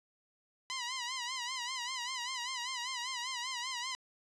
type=tone with vibrato; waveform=10% pulse; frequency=1001 Hz; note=B5; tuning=23 cents sharp; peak=-28 dBFS; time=0.7-3.95 s; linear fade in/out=0 ms; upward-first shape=sine; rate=5.1 Hz; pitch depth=98 cents each way; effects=resampled to 24000 Hz